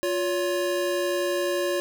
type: tone pair together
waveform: square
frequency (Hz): 353.3 / 565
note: F4 / C#5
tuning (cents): +20 / +33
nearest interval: minor sixth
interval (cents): 813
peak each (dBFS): -27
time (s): 0.03-1.8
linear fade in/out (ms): 0
effects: none